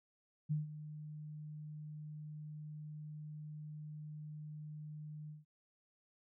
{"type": "tone with ADSR envelope", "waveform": "sine", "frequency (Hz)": 151.7, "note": "D#3", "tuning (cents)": -44, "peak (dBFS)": -31, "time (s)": [0.49, 5.45], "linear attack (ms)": 25, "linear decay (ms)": 150, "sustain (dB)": -14, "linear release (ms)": 160, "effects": []}